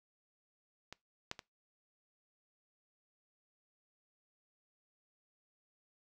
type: clicks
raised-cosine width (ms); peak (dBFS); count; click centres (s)
0.2; -28 / -20 / -28; 3; 0.926 / 1.314 / 1.392
effects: noise-tail reverb RT60 0.2 s tail -22 dB re dry